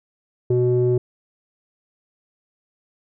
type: tone with low-pass filter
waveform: square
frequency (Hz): 123.4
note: B2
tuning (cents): -1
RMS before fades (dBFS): -18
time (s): 0.5-0.98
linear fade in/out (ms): 5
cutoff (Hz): 420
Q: 9.1
effects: none